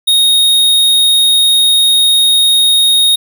square tone, 3729 Hz, A#7, in tune, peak -7 dBFS, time 0.07-3.16 s, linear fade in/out 10 ms, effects none

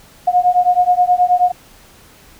sine beating tone pair, 715 / 724.4 Hz, F5 / F#5, +41 / -37 cents, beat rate 9.4 Hz, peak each -13 dBFS, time 0.27-1.52 s, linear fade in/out 10 ms, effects pink hiss -45 dBFS RMS until 2.39 s

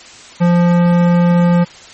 sine tone with tanh clipping, 174.1 Hz, F3, 5 cents flat, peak -10 dBFS, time 0.4-1.65 s, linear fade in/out 20 ms, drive 18 dB, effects white hiss -37 dBFS RMS until 1.93 s + MP3 32 kbps

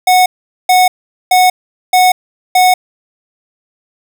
square tone bursts, 735 Hz, F#5, 12 cents flat, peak -6 dBFS, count 5, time 0.07-2.74 s, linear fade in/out 5 ms, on 190 ms, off 430 ms, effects none

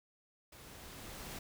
pink noise with level ramp, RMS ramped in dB -55 to -45 dBFS, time 0.52-1.39 s, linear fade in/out 5 ms, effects none

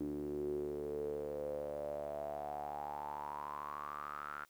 sawtooth tone with band-pass filter sweep, 73.4 Hz, D2, in tune, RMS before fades -42 dBFS, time 0-4.45 s, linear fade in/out 5 ms, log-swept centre 310 to 1400 Hz, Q 9.5, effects white hiss -71 dBFS RMS until 4.49 s

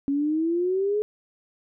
sine exponential sweep, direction up, 275.3 to 428.2 Hz, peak -21 dBFS, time 0.08-1.02 s, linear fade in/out 0 ms, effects none

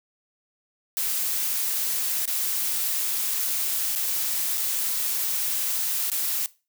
blue noise with dropouts, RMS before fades -26 dBFS, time 0.97-6.46 s, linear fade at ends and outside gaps 0 ms, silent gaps 2.255-2.277 / 3.952-3.959 / 4.574-4.579 / 6.1-6.117 s, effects noise-tail reverb RT60 0.3 s tail -20 dB re dry

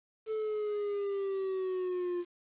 triangle exponential sweep, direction down, 440 to 349.2 Hz, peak -29 dBFS, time 0.26-2.25 s, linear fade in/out 50 ms, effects resampled to 8000 Hz + 10-bit

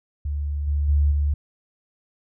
sine tone with level steps, 72.7 Hz, D2, 17 cents flat, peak -23 / -19 / -15 / -18 dBFS, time 0.25-1.34 s, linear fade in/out 5 ms, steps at 0.67 / 0.88 / 1.11 s, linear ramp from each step 10 ms, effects none

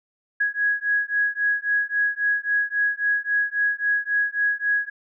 sine beating tone pair, 1661.2 / 1664.9 Hz, G#6 / G#6, 0 / +4 cents, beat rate 3.7 Hz, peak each -23 / -23 dBFS, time 0.4-4.9 s, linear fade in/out 10 ms, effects none

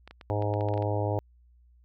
clicks, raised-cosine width 0.3 ms, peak -29 dBFS, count 10, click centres 0.076 / 0.11 / 0.212 / 0.423 / 0.539 / 0.609 / 0.687 / 0.739 / 0.777 / 0.824 s
harmonic tone, 103.83 Hz, G#2, in tune, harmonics 1 / 3 / 4 / 5 / 6 / 7 / 8 / 9, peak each -28 / -36 / -35 / -34 / -35 / -39 / -37 / -41 dBFS, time 0.3-1.19 s, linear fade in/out 0 ms
effects added 60 Hz sine -56 dBFS peak until 1.84 s

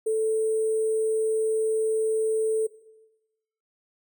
sine tone with sample-and-hold, 440 Hz, A4, in tune, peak -21 dBFS, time 0.06-2.67 s, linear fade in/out 10 ms, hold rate 8820 Hz, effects noise-tail reverb RT60 1.0 s tail -18 dB re dry

